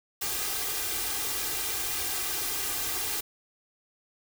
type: noise with comb filter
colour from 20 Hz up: white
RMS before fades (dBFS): -31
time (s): 0.21-3.21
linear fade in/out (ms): 10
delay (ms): 2.5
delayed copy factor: +0.75
effects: none